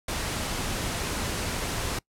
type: noise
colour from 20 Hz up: pink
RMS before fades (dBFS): -30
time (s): 0.08-1.99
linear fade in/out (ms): 5
effects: noise-tail reverb RT60 0.1 s tail -24 dB re dry + low-pass 11000 Hz 12 dB/octave